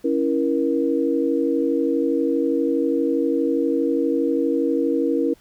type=chord; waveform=sine; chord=A# diminished; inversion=first; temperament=equal with one note detuned; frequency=277.2 / 329.6 / 474.6 Hz; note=C#4 / E4 / A#4; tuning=0 / 0 / +31 cents; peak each=-22 dBFS; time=0.04-5.34 s; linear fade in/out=10 ms; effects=pink hiss -56 dBFS RMS until 5.4 s